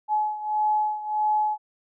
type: beating tone pair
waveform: sine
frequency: 850 / 851.6 Hz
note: G#5 / G#5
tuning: +40 / +43 cents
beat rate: 1.6 Hz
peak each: -23 / -27 dBFS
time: 0.08-1.58 s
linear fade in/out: 50 ms
effects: none